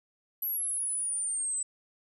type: exponential sweep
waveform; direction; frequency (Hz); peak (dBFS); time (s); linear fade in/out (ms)
sine; down; 11840 to 7970; -29; 0.42-1.63; 5
effects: none